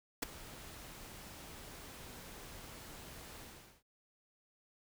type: noise with ADSR envelope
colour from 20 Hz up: pink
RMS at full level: -32 dBFS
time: 0.22-3.83 s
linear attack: 10 ms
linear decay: 10 ms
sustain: -19 dB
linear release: 420 ms
effects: none